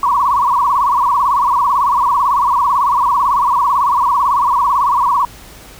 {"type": "tone with vibrato", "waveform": "sine", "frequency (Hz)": 1046.5, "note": "C6", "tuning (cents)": 0, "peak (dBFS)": -10, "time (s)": [0.03, 5.25], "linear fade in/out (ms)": 2, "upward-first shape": "sine", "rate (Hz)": 18, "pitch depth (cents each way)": 170, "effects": ["added 50 Hz sine -42 dBFS peak until 5.79 s", "pink hiss -38 dBFS RMS until 5.79 s"]}